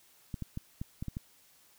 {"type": "clicks", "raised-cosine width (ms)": 5, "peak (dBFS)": -24, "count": 7, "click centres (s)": [0.342, 0.423, 0.574, 0.815, 1.025, 1.083, 1.169], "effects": ["white hiss -63 dBFS RMS until 1.78 s"]}